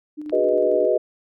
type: tone with tremolo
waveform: sine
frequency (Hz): 301.1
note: D4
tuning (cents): +43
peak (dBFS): -28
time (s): 0.17-0.87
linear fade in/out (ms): 20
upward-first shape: square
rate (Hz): 11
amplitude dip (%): 40
type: click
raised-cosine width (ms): 0.3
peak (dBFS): -24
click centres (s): 0.296
type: chord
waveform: sine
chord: G# minor seventh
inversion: third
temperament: equal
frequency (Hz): 370 / 415.3 / 493.9 / 622.3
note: F#4 / G#4 / B4 / D#5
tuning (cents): 0 / 0 / 0 / 0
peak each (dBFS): -23 / -23 / -21 / -20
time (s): 0.32-0.98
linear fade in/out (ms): 10
effects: none